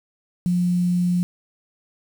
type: tone with quantisation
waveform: sine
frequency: 177.5 Hz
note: F3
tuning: 28 cents sharp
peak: -17 dBFS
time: 0.46-1.23 s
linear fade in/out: 0 ms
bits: 7
effects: none